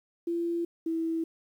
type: tone pair in turn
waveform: sine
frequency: 340.1 / 327.1 Hz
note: F4 / E4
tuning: -46 / -13 cents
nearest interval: minor second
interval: 67 cents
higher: first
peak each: -27 / -27 dBFS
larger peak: neither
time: 0.27-0.65 / 0.86-1.24 s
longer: neither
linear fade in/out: 5 ms
effects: 10-bit